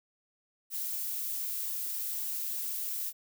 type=noise; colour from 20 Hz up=violet; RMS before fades=-35 dBFS; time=0.7-3.13 s; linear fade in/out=50 ms; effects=none